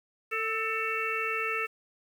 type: harmonic tone with a mistuned harmonic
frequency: 446.5 Hz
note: A4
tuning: 25 cents sharp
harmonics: 1 / 3 / 4 / 5 / 6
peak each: -36 / -33 / -37 / -35 / -33 dBFS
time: 0.31-1.67 s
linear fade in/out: 20 ms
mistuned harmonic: 3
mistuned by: -34 cents
effects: 9-bit